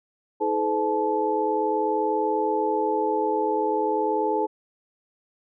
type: tone cluster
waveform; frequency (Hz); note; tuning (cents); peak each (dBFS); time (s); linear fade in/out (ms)
sine; 319.5 / 427.6 / 508 / 867; D#4 / A4 / B4 / A5; +46 / -49 / +49 / -26; -29 / -25 / -29 / -25; 0.4-4.47; 20
effects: none